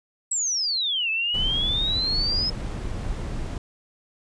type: exponential two-way sweep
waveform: sine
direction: down then up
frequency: 7920 to 2599 to 5170 Hz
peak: -22 dBFS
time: 0.31-2.5 s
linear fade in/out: 5 ms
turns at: 1.1 s
type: noise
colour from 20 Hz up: brown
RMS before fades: -29 dBFS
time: 1.34-3.58 s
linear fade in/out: 2 ms
effects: resampled to 22050 Hz